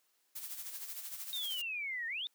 blue noise with tremolo, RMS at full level -42 dBFS, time 0.35-1.62 s, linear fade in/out 10 ms, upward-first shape sine, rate 13 Hz, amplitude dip 55%
sine exponential two-way sweep, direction down then up, 3745 to 1800 to 3745 Hz, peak -36 dBFS, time 1.33-2.27 s, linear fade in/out 0 ms, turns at 2.07 s
effects white hiss -75 dBFS RMS until 2.34 s + high-pass 300 Hz 12 dB/octave

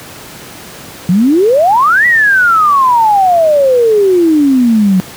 sine exponential two-way sweep, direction up then down, 168.8 to 1970 to 181 Hz, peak -5 dBFS, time 1.09-5 s, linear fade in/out 0 ms, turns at 2.06 s, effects pink hiss -30 dBFS RMS until 5.16 s + high-pass 100 Hz 12 dB/octave

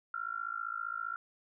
sine tone with amplitude modulation, 1377 Hz, F6, 25 cents flat, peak -31 dBFS, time 0.14-1.16 s, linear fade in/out 2 ms, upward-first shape sine, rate 55.2 Hz, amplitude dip 100%, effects none

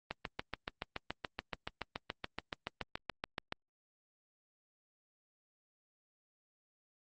click train, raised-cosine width 0.3 ms, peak -20 dBFS, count 25, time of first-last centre 0.11-3.524 s, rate 7.03 Hz, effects Opus 24 kbps

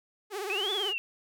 sawtooth tone with vibrato, 399.3 Hz, G4, 32 cents sharp, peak -29 dBFS, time 0.3-0.94 s, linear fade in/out 50 ms, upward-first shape triangle, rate 18 Hz, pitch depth 160 cents each way
sine linear two-way sweep, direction up then down, 2489 to 3502 to 2654 Hz, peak -29 dBFS, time 0.5-0.98 s, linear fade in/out 0 ms, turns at 0.72 s
effects none

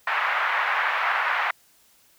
white band-pass noise, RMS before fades -24 dBFS, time 0.07-1.51 s, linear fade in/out 5 ms, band 800 to 2000 Hz, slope 24 dB/octave, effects white hiss -59 dBFS RMS until 2.18 s

